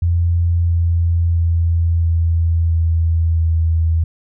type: tone with pitch steps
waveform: sine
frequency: 85.5 / 84.71 / 83.93 / 83.16 / 82.4 / 81.64 Hz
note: F2 / E2 / E2 / E2 / E2 / E2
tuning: -36 / +48 / +32 / +16 / 0 / -16 cents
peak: -12 dBFS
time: 0.02-4.04 s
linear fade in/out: 5 ms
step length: 670 ms
effects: none